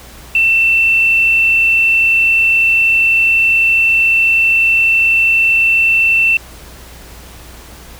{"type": "tone with quantisation", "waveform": "sine", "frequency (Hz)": 2682, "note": "E7", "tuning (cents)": 29, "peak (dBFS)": -8, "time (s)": [0.35, 6.37], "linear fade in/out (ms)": 2, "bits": 6, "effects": ["added 60 Hz sine -37 dBFS peak until 7.99 s", "pink hiss -37 dBFS RMS until 7.99 s"]}